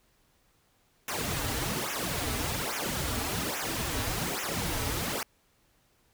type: noise with flanger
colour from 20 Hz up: pink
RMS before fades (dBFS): -32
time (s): 1.08-5.23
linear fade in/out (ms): 2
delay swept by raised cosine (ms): 0.22 to 5.72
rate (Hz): 1.2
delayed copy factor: -1
effects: pink hiss -68 dBFS RMS until 6.13 s